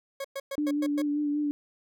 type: tone bursts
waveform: 40% pulse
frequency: 549 Hz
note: C#5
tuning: 17 cents flat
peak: -31 dBFS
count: 6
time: 0.2-1.02 s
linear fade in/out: 5 ms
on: 45 ms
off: 110 ms
type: tone with vibrato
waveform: sine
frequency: 293.9 Hz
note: D4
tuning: 1 cent sharp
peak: -25 dBFS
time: 0.58-1.51 s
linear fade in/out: 0 ms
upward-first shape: sine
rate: 5.2 Hz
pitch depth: 25 cents each way
effects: none